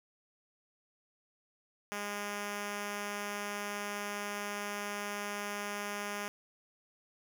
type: tone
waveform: 5% pulse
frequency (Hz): 204.9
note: G#3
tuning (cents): -23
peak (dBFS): -25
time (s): 1.92-6.28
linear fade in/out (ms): 0
effects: none